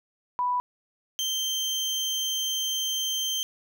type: tone pair in turn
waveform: sine / 30% pulse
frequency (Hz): 987.8 / 3136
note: B5 / G7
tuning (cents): 0 / 0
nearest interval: octave + minor sixth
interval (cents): 2000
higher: second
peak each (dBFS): -23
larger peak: neither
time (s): 0.39-0.6 / 1.19-3.43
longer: second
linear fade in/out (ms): 0
effects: none